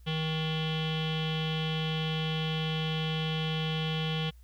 square tone with low-pass filter, 158.3 Hz, D#3, 30 cents sharp, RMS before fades -31 dBFS, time 0.06-4.31 s, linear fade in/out 20 ms, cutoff 3200 Hz, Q 9.2, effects added 60 Hz sine -50 dBFS peak until 4.43 s + white hiss -69 dBFS RMS until 4.43 s

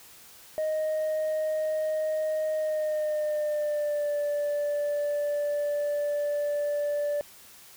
sine tone with pitch glide, 622.3 to 584 Hz, D#5 to D5, 0 to -10 cents, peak -23 dBFS, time 0.58-7.21 s, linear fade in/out 0 ms, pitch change -110 cents, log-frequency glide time 2.55-4.17 s, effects tanh soft clip ceiling -24 dBFS + white hiss -51 dBFS RMS until 7.76 s

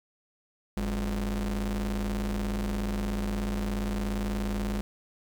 45% pulse ring-modulated tone, 77.2 Hz, D#2, 13 cents flat, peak -25 dBFS, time 0.77-4.81 s, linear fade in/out 0 ms, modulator 126 Hz, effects 9-bit

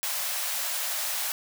white high-pass noise, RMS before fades -30 dBFS, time 0.03-1.32 s, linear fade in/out 0 ms, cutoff 550 Hz, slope 96 dB/octave, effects none

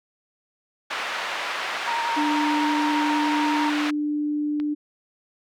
pink band-pass noise, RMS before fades -29 dBFS, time 0.9-3.91 s, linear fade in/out 10 ms, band 1000 to 2800 Hz, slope 12 dB/octave
sine tone with vibrato, 932.3 Hz, A#5, in tune, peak -24 dBFS, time 1.87-3.7 s, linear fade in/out 10 ms, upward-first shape square, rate 11 Hz, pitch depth 24 cents each way
sine tone, 296.9 Hz, D4, 19 cents sharp, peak -22 dBFS, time 2.16-4.75 s, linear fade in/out 20 ms
click, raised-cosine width 0.3 ms, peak -23 dBFS, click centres 4.6 s
effects none

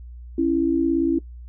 sine tone pair together, 274.8 / 332.5 Hz, C#4 / E4, -15 / +15 cents, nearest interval minor third, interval 330 cents, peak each -21 / -19 dBFS, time 0.38-1.19 s, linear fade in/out 5 ms, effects noise-tail reverb RT60 0.1 s tail -19 dB re dry + added 60 Hz sine -36 dBFS peak until 1.48 s

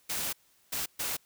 white noise bursts at uneven times, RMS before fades -33 dBFS, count 3, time 0.09-0.33 / 0.72-0.86 / 0.99-1.17 s, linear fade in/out 10 ms, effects white hiss -66 dBFS RMS until 1.25 s

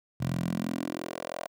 10% pulse tone with high-pass filter sweep, 42.97 Hz, F1, 27 cents flat, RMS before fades -33 dBFS, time 0.2-1.48 s, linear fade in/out 10 ms, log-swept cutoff 120 to 670 Hz, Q 2.9, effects none

